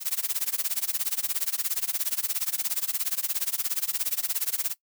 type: noise with tremolo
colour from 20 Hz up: blue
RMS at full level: -25 dBFS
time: 0-4.75 s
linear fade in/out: 50 ms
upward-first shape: sine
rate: 17 Hz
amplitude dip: 95%
effects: noise-tail reverb RT60 0.1 s tail -20 dB re dry